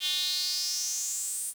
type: tone with high-pass filter sweep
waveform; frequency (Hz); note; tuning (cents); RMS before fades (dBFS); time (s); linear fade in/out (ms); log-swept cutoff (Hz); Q
square; 164.81; E3; 0; -31; 0-1.54; 50; 3300 to 9400; 5.5
effects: 8-bit